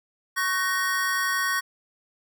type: chord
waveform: square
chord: F# major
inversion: second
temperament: equal with one note detuned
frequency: 1108.7 / 1511.9 / 1864.7 Hz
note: C#6 / F#6 / A#6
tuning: 0 / +37 / 0 cents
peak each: -29 / -29 / -27 dBFS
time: 0.36-1.61 s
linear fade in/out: 20 ms
effects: none